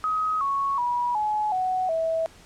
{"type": "tone with pitch steps", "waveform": "sine", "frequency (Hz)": [1264, 1106.8, 969.1, 848.5, 742.9, 650.5], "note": ["D#6", "C#6", "B5", "G#5", "F#5", "E5"], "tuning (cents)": [27, -3, -33, 37, 7, -23], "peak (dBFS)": -22, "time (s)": [0.04, 2.26], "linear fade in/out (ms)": 0, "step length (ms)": 370, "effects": ["pink hiss -51 dBFS RMS until 2.45 s", "low-pass 9000 Hz 12 dB/octave"]}